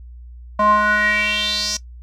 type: tone with band-pass filter sweep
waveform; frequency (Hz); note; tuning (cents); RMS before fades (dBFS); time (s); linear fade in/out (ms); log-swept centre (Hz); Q
square; 210; G#3; +19; -18; 0.59-1.77; 5; 880 to 5800; 5.3
effects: noise-tail reverb RT60 0.1 s tail -18 dB re dry + added 60 Hz sine -35 dBFS peak until 2.02 s